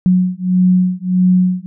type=beating tone pair; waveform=sine; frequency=182 / 183.6 Hz; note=F#3 / F#3; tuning=-28 / -13 cents; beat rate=1.6 Hz; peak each=-13 dBFS; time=0.06-1.66 s; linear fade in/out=0 ms; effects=none